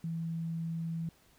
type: tone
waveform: sine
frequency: 164.81 Hz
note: E3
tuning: in tune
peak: -33 dBFS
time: 0.04-1.09 s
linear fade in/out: 2 ms
effects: pink hiss -65 dBFS RMS until 1.38 s